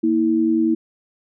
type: tone pair together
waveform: sine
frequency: 233.1 / 323.8 Hz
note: A#3 / E4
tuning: 0 / -31 cents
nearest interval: tritone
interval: 569 cents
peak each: -20 / -16 dBFS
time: 0.03-0.75 s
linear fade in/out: 10 ms
effects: none